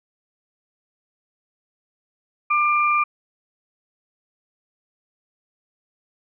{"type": "tone pair together", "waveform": "sine", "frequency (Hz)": [1193, 2380], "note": ["D6", "D7"], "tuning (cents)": [27, 22], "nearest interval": "octave", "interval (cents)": 1195, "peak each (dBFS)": [-17, -22], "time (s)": [2.5, 3.04], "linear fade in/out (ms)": 10, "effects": []}